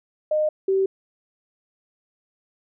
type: tone pair in turn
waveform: sine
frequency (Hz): 613 / 385.2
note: D#5 / G4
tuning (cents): -26 / -30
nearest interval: minor sixth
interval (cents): 804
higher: first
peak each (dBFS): -18 / -17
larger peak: second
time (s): 0.31-0.49 / 0.68-0.86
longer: neither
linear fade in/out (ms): 5
effects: none